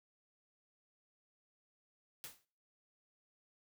white noise with exponential decay, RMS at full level -44 dBFS, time 2.24-2.45 s, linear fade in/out 0 ms, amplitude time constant 44 ms, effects noise-tail reverb RT60 0.5 s tail -25 dB re dry

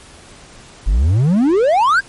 triangle exponential sweep, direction up, 41.79 to 1661.2 Hz, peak -8 dBFS, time 0.86-2.01 s, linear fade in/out 20 ms, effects pink hiss -41 dBFS RMS until 2.08 s + MP3 48 kbps

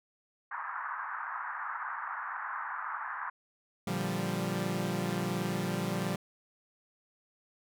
pink band-pass noise, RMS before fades -38 dBFS, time 0.51-3.3 s, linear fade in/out 5 ms, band 900 to 1700 Hz, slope 48 dB/octave
sawtooth chord, G minor seventh, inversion first, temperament equal, 116.54 / 146.83 / 174.61 / 196 Hz, Bb2 / D3 / F3 / G3, 0 / 0 / 0 / 0 cents, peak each -35 / -35 / -31 / -31 dBFS, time 3.87-6.16 s, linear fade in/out 5 ms
effects none

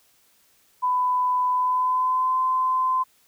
sine tone with pitch glide, 1000 to 1028.7 Hz, B5 to C6, +21 to -30 cents, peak -19 dBFS, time 0.82-3.04 s, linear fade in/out 20 ms, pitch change +49 cents, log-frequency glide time 1.5-2.38 s, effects white hiss -61 dBFS RMS until 3.27 s

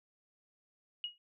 sine tone with exponential decay, 2891 Hz, F#7, 41 cents flat, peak -32 dBFS, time 1.04-1.18 s, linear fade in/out 1 ms, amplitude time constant 29 ms, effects none

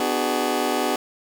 20% pulse chord, G# half-diminished seventh, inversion first, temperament just, 249.2 / 299 / 373.8 / 415.3 Hz, B3 / D4 / F#4 / G#4, +16 / +31 / +18 / 0 cents, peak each -22 dBFS, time 0-0.96 s, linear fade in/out 2 ms, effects none

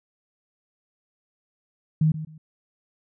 sine tone with echo, 156.4 Hz, D#3, 9 cents sharp, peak -16 dBFS, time 2.01-2.12 s, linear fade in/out 5 ms, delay 130 ms, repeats 2, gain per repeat -13 dB, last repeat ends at 2.38 s, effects none

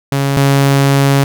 sawtooth tone pair in turn, 138.59 / 138.59 Hz, C#3 / C#3, 0 / 0 cents, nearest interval unison, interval 0 cents, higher neither, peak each -8 / -4 dBFS, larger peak second, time 0.12-0.37 / 0.37-1.24 s, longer second, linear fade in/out 2 ms, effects none

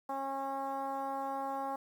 10% pulse tone with low-pass filter, 272.2 Hz, C#4, 31 cents flat, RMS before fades -37 dBFS, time 0.09-1.76 s, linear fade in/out 5 ms, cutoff 920 Hz, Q 3.6, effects 10-bit

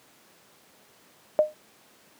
sine tone with exponential decay, 611 Hz, D#5, 32 cents flat, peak -12 dBFS, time 1.39-1.54 s, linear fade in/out 0 ms, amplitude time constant 32 ms, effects pink hiss -57 dBFS RMS until 2.19 s + high-pass 200 Hz 12 dB/octave

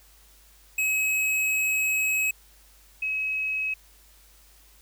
square / sine tone pair in turn, 2558 / 2558 Hz, D#7 / D#7, +47 / +47 cents, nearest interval unison, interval 0 cents, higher neither, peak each -23 / -25 dBFS, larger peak first, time 0.78-2.31 / 3.02-3.74 s, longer first, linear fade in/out 5 ms, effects added 50 Hz sine -56 dBFS peak until 4.81 s + white hiss -57 dBFS RMS until 4.81 s

